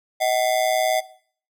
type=ring-modulated tone; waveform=square; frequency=693 Hz; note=F5; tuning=14 cents flat; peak=-16 dBFS; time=0.2-1.01 s; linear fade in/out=20 ms; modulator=59.5 Hz; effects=noise-tail reverb RT60 0.5 s tail -17 dB re dry